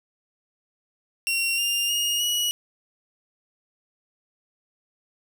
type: tone with pitch steps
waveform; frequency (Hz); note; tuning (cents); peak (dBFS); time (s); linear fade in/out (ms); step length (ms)
sawtooth; 2744 / 2800 / 2857 / 2916; F7 / F7 / F7 / F#7; -31 / +4 / +39 / -26; -19; 1.27-2.51; 0; 310
effects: 9-bit